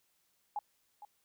sine tone with echo, 830.6 Hz, G#5, in tune, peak -33 dBFS, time 0.56-0.59 s, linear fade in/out 2 ms, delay 460 ms, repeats 1, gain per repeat -13 dB, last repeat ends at 1.05 s, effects white hiss -75 dBFS RMS until 1.24 s

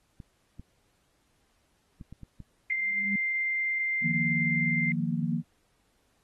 clicks, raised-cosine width 5 ms, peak -31 dBFS, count 6, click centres 0.202 / 0.596 / 2.012 / 2.126 / 2.233 / 2.403 s
sine tone, 2093 Hz, C7, in tune, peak -26 dBFS, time 2.7-4.92 s, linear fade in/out 2 ms
sine tone with exponential growth, 200.4 Hz, G3, 38 cents sharp, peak -26 dBFS, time 2.78-3.16 s, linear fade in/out 5 ms, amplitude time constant 82 ms
sine chord, Eb suspended second, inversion none, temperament just, 155.56 / 175.01 / 233.3 Hz, Eb3 / F3 / Bb3, 0 / +4 / +2 cents, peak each -31 dBFS, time 4.01-5.43 s, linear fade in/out 50 ms
effects pink hiss -71 dBFS RMS until 6.23 s + AAC 32 kbps

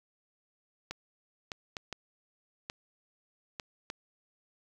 clicks, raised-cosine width 0.2 ms, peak -20 dBFS, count 7, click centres 0.91 / 1.518 / 1.768 / 1.927 / 2.699 / 3.598 / 3.901 s, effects 9-bit

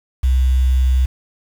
sine tone with quantisation, 64.3 Hz, C2, 30 cents flat, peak -11 dBFS, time 0.23-1.06 s, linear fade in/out 10 ms, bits 6, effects none

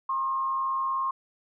sine tone with frequency modulation, 1071 Hz, C6, 40 cents sharp, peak -25 dBFS, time 0.09-1.11 s, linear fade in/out 5 ms, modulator 123 Hz, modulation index 0.36, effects none

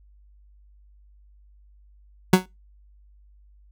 30% pulse tone with exponential decay, 185 Hz, F#3, in tune, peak -6 dBFS, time 2.33-2.46 s, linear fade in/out 5 ms, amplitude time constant 27 ms, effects noise-tail reverb RT60 0.2 s tail -20 dB re dry + added 50 Hz sine -51 dBFS peak until 3.71 s

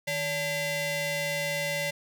sawtooth ring-modulated tone, 728 Hz, F#5, 28 cents flat, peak -21 dBFS, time 0.07-1.91 s, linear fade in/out 10 ms, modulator 1300 Hz, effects none

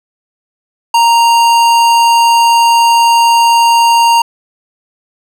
sine tone with hard clipping, 931 Hz, A#5, 2 cents flat, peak -7 dBFS, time 0.94-4.22 s, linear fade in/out 5 ms, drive 17 dB, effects none

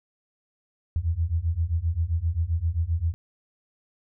sine beating tone pair, 79.4 / 87 Hz, D#2 / F2, +36 / -6 cents, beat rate 7.6 Hz, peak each -26 / -25 dBFS, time 0.96-3.14 s, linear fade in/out 0 ms, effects none

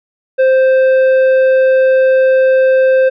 triangle tone with tanh clipping, 523.3 Hz, C5, in tune, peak -8 dBFS, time 0.38-3.1 s, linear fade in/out 20 ms, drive 12 dB, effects none

